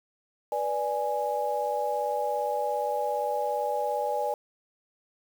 sine chord, G# diminished, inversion first, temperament equal with one note detuned, 489.9 / 587.3 / 830.6 Hz, B4 / D5 / G#5, -14 / 0 / 0 cents, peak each -32 / -30 / -29 dBFS, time 0.52-4.34 s, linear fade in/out 2 ms, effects 8-bit

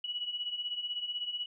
sine beating tone pair, 2918 / 2934 Hz, F#7 / F#7, -25 / -15 cents, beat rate 16 Hz, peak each -40 / -35 dBFS, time 0.04-1.46 s, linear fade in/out 5 ms, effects none

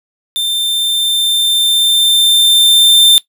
45% pulse tone with level ramp, 3581 Hz, A7, 30 cents sharp, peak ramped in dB -14 to -4 dBFS, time 0.36-3.18 s, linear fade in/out 0 ms, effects noise-tail reverb RT60 0.1 s tail -17 dB re dry

